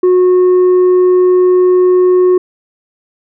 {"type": "tone with tanh clipping", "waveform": "sine", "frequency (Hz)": 364.6, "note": "F#4", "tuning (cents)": -25, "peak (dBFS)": -6, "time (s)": [0.03, 2.38], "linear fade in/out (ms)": 5, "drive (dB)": 3, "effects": []}